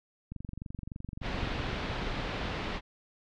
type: click train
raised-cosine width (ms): 5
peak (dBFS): -27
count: 34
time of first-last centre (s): 0.32-1.73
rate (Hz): 23.4
type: low-pass noise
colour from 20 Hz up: pink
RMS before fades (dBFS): -35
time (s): 1.21-2.81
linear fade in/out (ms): 50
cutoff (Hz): 3900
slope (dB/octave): 24
effects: none